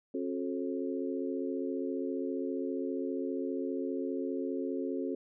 harmonic tone with a mistuned harmonic, 90 Hz, F#2, 47 cents flat, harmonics 3 / 4 / 5 / 6, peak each -35 / -37 / -38 / -43 dBFS, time 0.14-5.15 s, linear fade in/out 5 ms, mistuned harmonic 5, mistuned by -59 cents, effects none

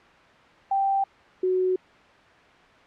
sine tone pair in turn, 784 / 370 Hz, G5 / F#4, 0 / 0 cents, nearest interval octave + minor second, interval 1300 cents, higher first, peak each -20 dBFS, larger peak neither, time 0.71-1.04 / 1.43-1.76 s, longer neither, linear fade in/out 5 ms, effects white hiss -52 dBFS RMS until 2.86 s + low-pass 2000 Hz 12 dB/octave

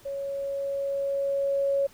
sine tone with level ramp, 555 Hz, C#5, 2 cents sharp, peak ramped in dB -30 to -21 dBFS, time 0.05-1.87 s, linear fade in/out 10 ms, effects pink hiss -55 dBFS RMS until 1.93 s

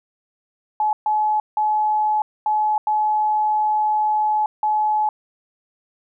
sine tone bursts at uneven times, 853 Hz, G#5, 46 cents sharp, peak -16 dBFS, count 6, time 0.8-0.93 / 1.06-1.4 / 1.57-2.22 / 2.46-2.78 / 2.87-4.46 / 4.63-5.09 s, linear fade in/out 2 ms, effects none

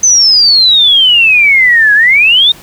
sine exponential two-way sweep, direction down then up, 6230 to 1645 to 3734 Hz, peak -3 dBFS, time 0.03-2.52 s, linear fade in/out 5 ms, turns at 1.94 s, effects pink hiss -35 dBFS RMS until 2.62 s

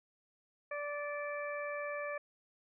harmonic tone, 583 Hz, D5, 13 cents flat, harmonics 1 / 2 / 3 / 4, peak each -39 / -44 / -44 / -46 dBFS, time 0.71-2.18 s, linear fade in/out 5 ms, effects none

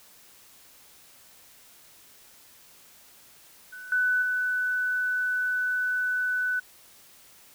sine tone with level steps, 1496 Hz, F#6, 19 cents sharp, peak -39 / -21 / -24 dBFS, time 3.72-6.6 s, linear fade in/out 10 ms, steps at 3.92 / 4.22 s, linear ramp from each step 2 ms, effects white hiss -54 dBFS RMS until 7.54 s

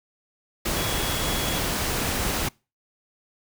sine tone in noise, 3350 Hz, G#7, 14 cents sharp, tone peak -34 dBFS, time 0.76-1.59 s, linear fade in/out 10 ms, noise pink, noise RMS -26 dBFS, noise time 0.65-2.49 s, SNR -11 dB, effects noise-tail reverb RT60 0.3 s tail -25 dB re dry

